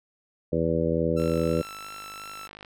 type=harmonic tone; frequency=82.41 Hz; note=E2; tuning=in tune; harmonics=1 / 2 / 3 / 4 / 5 / 6 / 7; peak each=-33 / -28 / -31 / -30 / -31 / -27 / -31 dBFS; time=0.52-1.62 s; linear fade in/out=10 ms
type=tone with vibrato; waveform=sawtooth; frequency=1336 Hz; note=E6; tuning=23 cents sharp; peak=-35 dBFS; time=1.16-2.48 s; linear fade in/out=20 ms; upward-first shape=sine; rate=2.9 Hz; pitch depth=12 cents each way
type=click train; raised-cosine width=0.3 ms; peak=-27 dBFS; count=75; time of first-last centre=1.2-2.648 s; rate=51.1 Hz
effects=none